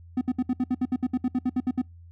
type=tone bursts; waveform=triangle; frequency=252.1 Hz; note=B3; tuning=36 cents sharp; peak=-19 dBFS; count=16; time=0.17-1.817 s; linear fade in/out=5 ms; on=42 ms; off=65 ms; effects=noise-tail reverb RT60 0.2 s tail -25 dB re dry + added 85 Hz sine -45 dBFS peak until 2.11 s